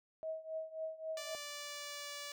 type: tone with tremolo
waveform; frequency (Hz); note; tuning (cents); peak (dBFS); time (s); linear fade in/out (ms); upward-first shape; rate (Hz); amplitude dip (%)
sine; 638; D#5; +43; -36; 0.23-1.35; 0; triangle; 3.7; 90
type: tone with pitch glide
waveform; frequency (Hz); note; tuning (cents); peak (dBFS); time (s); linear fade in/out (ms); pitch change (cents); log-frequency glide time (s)
5% pulse; 586 to 578.6; D5 to D5; -4 to -26; -32; 1.17-2.32; 2; -22; 1.3-2.11
effects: none